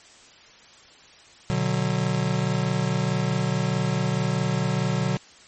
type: chord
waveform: square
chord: B minor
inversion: none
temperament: just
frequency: 123.47 / 148.16 / 185.21 Hz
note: B2 / D3 / F#3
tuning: 0 / +16 / +2 cents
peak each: -27 dBFS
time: 1.5-5.17 s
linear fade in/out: 0 ms
effects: white hiss -50 dBFS RMS until 5.47 s + MP3 32 kbps